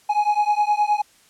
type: beating tone pair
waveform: triangle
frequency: 830.6 / 840.2 Hz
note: G#5 / G#5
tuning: 0 / +20 cents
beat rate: 9.6 Hz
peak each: -18 dBFS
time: 0.09-1.02 s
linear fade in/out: 10 ms
effects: white hiss -55 dBFS RMS until 1.29 s + low-pass 10000 Hz 12 dB/octave